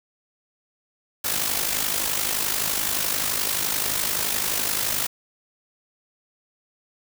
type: noise with amplitude modulation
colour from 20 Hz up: white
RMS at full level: -22 dBFS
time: 1.24-5.07 s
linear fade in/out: 10 ms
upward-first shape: sine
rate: 51.6 Hz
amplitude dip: 60%
effects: none